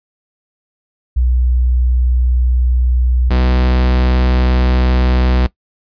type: tone pair in turn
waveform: sine / 45% pulse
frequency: 61.74 / 62.71 Hz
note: B1 / B1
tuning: 0 / +27 cents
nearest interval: unison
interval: 27 cents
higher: second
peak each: -10 dBFS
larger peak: neither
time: 1.16-3.3 / 3.3-5.47 s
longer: second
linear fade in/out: 10 ms
effects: noise-tail reverb RT60 0.1 s tail -19 dB re dry + resampled to 11025 Hz